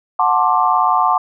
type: chord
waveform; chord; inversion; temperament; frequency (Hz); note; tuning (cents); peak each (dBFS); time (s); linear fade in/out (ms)
sine; D dominant seventh; first; just; 734.2 / 881 / 1057.2 / 1174.7; F#5 / A5 / C6 / D6; -14 / +2 / +18 / 0; -17; 0.19-1.18; 5
effects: none